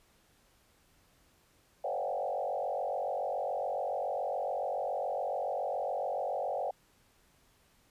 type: tone with frequency modulation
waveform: sine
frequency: 650 Hz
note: E5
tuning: 24 cents flat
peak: -31 dBFS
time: 1.84-6.71 s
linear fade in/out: 5 ms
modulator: 47.1 Hz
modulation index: 3.1
effects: pink hiss -67 dBFS RMS until 7.9 s + resampled to 32000 Hz